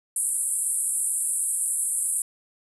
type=band-pass noise; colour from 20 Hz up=pink; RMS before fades=-26 dBFS; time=0.16-2.22 s; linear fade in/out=2 ms; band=8200 to 11000 Hz; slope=96 dB/octave; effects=none